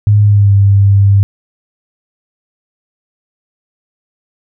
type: tone with pitch glide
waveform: sine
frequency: 104 to 99.48 Hz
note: G#2 to G2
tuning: +3 to +26 cents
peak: -4 dBFS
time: 0.07-1.23 s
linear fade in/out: 0 ms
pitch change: -77 cents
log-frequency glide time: 0.23-0.55 s
effects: none